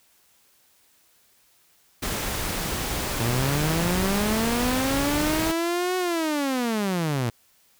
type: noise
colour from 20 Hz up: pink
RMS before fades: -28 dBFS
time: 2.02-5.52 s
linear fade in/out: 10 ms
type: linear two-way sweep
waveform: sawtooth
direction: up then down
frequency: 111.8 to 370 to 111.8 Hz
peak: -19 dBFS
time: 3.2-7.3 s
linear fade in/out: 5 ms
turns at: 5.97 s
effects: white hiss -61 dBFS RMS until 7.79 s